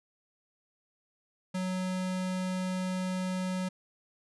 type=tone; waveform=square; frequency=185 Hz; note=F#3; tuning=in tune; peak=-31 dBFS; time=1.54-3.69 s; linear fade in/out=10 ms; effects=resampled to 24000 Hz